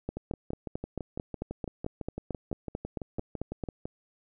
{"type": "two click trains", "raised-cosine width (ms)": 2, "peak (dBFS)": [-22, -19], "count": [23, 17], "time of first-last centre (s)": [[0.17, 3.855], [0.09, 3.638]], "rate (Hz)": [5.97, 4.51], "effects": []}